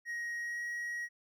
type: tone with pitch glide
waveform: triangle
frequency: 1885 to 1900.3 Hz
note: A#6 to A#6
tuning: +19 to +33 cents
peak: -34 dBFS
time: 0.05-1.09 s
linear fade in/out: 50 ms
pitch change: +14 cents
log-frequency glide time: 0.36-0.62 s
effects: none